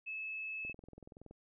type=tone; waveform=sine; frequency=2600 Hz; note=E7; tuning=24 cents flat; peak=-39 dBFS; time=0.06-0.73 s; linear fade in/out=20 ms
type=click train; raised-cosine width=2 ms; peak=-39 dBFS; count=15; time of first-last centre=0.65-1.31 s; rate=21.2 Hz
effects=none